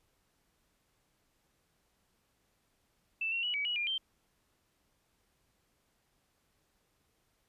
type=tone with pitch steps; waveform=sine; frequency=2652 / 2732 / 2934 / 2277 / 2917 / 2406 / 3136 Hz; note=E7 / F7 / F#7 / C#7 / F#7 / D7 / G7; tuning=+10 / -39 / -15 / +46 / -25 / +41 / 0 cents; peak=-31 dBFS; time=3.21-3.98 s; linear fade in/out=5 ms; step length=110 ms; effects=pink hiss -75 dBFS RMS until 7.48 s + resampled to 32000 Hz